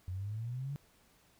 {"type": "exponential sweep", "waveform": "sine", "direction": "up", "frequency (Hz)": [89, 145.5], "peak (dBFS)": -36, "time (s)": [0.08, 0.76], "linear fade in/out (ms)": 0, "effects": ["pink hiss -67 dBFS RMS until 1.39 s"]}